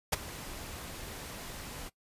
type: noise with ADSR envelope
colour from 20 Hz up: pink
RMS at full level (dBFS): -24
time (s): 0.12-1.9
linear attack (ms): 13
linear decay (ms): 16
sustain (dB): -19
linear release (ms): 29
effects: noise-tail reverb RT60 0.1 s tail -19 dB re dry + resampled to 32000 Hz